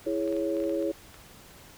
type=chord; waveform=sine; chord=C# minor; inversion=first; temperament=equal; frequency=329.6 / 415.3 / 554.4 Hz; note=E4 / G#4 / C#5; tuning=0 / 0 / 0 cents; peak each=-29 / -32 / -30 dBFS; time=0.06-0.92 s; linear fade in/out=10 ms
type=clicks; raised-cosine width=0.3 ms; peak=-31 dBFS; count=9; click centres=0.277 / 0.326 / 0.366 / 0.568 / 0.602 / 0.639 / 0.695 / 0.826 / 1.143 s
effects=pink hiss -51 dBFS RMS until 1.77 s